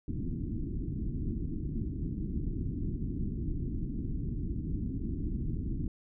pink low-pass noise, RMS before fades -34 dBFS, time 0.08-5.88 s, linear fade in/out 2 ms, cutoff 330 Hz, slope 48 dB/octave, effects none

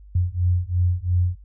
sine beating tone pair, 87.9 / 90.8 Hz, F2 / F#2, +12 / -32 cents, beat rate 2.9 Hz, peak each -21 dBFS, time 0.15-1.36 s, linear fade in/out 5 ms, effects added 50 Hz sine -42 dBFS peak until 1.44 s

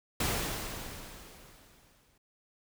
pink noise with exponential decay, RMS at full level -29 dBFS, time 0.2-2.18 s, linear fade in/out 5 ms, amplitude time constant 430 ms, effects none

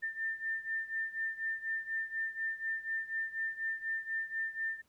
sine beating tone pair, 1793 / 1797.1 Hz, A6 / A6, +32 / +36 cents, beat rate 4.1 Hz, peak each -36 / -39 dBFS, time 0.02-4.82 s, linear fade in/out 20 ms, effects pink hiss -73 dBFS RMS until 4.88 s

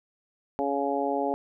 harmonic tone, 140 Hz, C#3, 18 cents sharp, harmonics 2 / 3 / 4 / 5 / 6, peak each -31 / -31 / -31 / -31 / -31 dBFS, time 0.59-1.34 s, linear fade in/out 0 ms, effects none

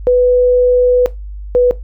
sine tone pair in turn, 496.3 / 493.6 Hz, B4 / B4, +8 / -1 cents, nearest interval unison, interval 9 cents, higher first, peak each -6 dBFS, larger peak neither, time 0.07-1.06 / 1.55-1.71 s, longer first, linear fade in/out 0 ms, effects noise-tail reverb RT60 0.2 s tail -17 dB re dry + added 50 Hz sine -24 dBFS peak until 1.83 s

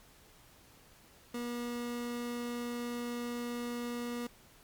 30% pulse tone, 240.1 Hz, B3, 49 cents flat, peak -33 dBFS, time 1.34-4.27 s, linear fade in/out 5 ms, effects pink hiss -60 dBFS RMS until 4.63 s + MP3 96 kbps

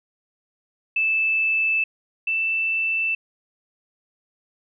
sine tone pair in turn, 2632 / 2656 Hz, E7 / E7, -3 / +12 cents, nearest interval unison, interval 15 cents, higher second, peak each -18 / -20 dBFS, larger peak first, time 0.96-1.84 / 2.27-3.15 s, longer neither, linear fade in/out 5 ms, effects none

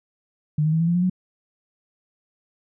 sine tone with pitch steps, 151.2 / 156.17 / 161.31 / 166.61 / 172.09 / 177.74 / 183.59 Hz, D#3 / D#3 / E3 / E3 / F3 / F3 / F#3, -49 / +7 / -37 / +19 / -25 / +31 / -13 cents, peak -17 dBFS, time 0.58-1.098 s, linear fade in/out 5 ms, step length 74 ms, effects none

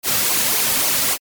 white noise with flanger, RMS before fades -18 dBFS, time 0.03-1.18 s, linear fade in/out 50 ms, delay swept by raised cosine 0.54 to 2.94 ms, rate 3.6 Hz, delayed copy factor -0.6, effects MP3 96 kbps

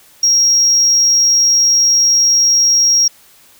sine tone, 5610 Hz, F8, 7 cents sharp, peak -6 dBFS, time 0.23-3.08 s, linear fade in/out 5 ms, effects tanh soft clip ceiling -6 dBFS + white hiss -46 dBFS RMS until 3.59 s

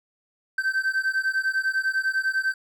triangle beating tone pair, 1545 / 1555 Hz, G6 / G6, -26 / -14 cents, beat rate 10 Hz, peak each -23 / -24 dBFS, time 0.58-2.54 s, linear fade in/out 5 ms, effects none

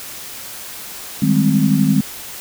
sine chord, Ab major seventh, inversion second, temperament equal, 155.56 / 196 / 207.7 / 261.6 Hz, Eb3 / G3 / Ab3 / C4, 0 / 0 / 0 / 0 cents, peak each -17 dBFS, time 1.22-2.01 s, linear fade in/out 5 ms, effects white hiss -32 dBFS RMS until 2.4 s

